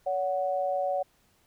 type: tone pair together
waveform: sine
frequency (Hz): 566.3 / 740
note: C#5 / F#5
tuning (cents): +37 / 0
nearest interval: perfect fourth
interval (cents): 463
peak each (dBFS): -28 / -29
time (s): 0.06-1.03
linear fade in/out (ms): 10
effects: pink hiss -66 dBFS RMS until 1.46 s